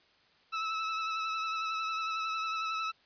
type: tone with vibrato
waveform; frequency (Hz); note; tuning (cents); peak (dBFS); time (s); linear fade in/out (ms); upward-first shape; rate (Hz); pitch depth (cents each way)
sawtooth; 1307; E6; -15; -28; 0.52-2.92; 20; triangle; 11; 28
effects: white hiss -65 dBFS RMS until 3.05 s + resampled to 11025 Hz